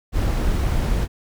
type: noise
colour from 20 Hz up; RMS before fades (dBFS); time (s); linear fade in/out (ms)
brown; -20; 0.12-1.08; 50
effects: none